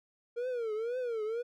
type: tone with vibrato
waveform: triangle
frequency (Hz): 466.2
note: A#4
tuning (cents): 0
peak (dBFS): -30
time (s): 0.36-1.43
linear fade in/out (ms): 20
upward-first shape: triangle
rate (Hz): 2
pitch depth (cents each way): 180
effects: none